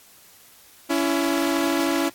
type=tone pair together; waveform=sawtooth; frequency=280.9 / 334 Hz; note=C#4 / E4; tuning=+23 / +23 cents; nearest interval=minor third; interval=300 cents; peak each=-19 dBFS; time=0.89-2.1 s; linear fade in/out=20 ms; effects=white hiss -51 dBFS RMS until 2.14 s + AAC 64 kbps